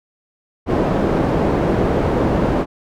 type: low-pass noise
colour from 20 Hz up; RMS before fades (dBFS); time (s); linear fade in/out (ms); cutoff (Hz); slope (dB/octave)
white; -17; 0.66-2.66; 50; 500; 12
effects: none